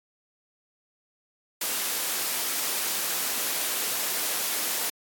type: high-pass noise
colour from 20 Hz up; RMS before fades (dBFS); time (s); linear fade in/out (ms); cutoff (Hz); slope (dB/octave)
white; -28; 1.61-4.9; 5; 250; 12
effects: AAC 64 kbps